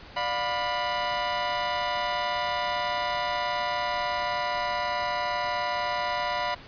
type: chord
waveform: sawtooth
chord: B diminished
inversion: first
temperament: just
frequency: 592.7 / 711.2 / 987.8 Hz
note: D5 / F5 / B5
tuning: +16 / +31 / 0 cents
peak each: -29 / -27 / -25 dBFS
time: 0.16-6.55 s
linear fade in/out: 10 ms
effects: pink hiss -46 dBFS RMS until 6.67 s + resampled to 11025 Hz